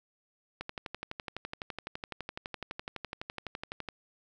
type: click train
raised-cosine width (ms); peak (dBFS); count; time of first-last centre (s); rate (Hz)
0.3; -21; 40; 0.61-3.887; 11.9
effects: none